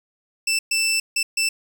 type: tone bursts at uneven times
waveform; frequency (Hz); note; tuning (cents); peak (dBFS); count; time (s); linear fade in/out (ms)
20% pulse; 2658; E7; +14; -14; 4; 0.47-0.59 / 0.71-1 / 1.16-1.23 / 1.37-1.49; 5
effects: none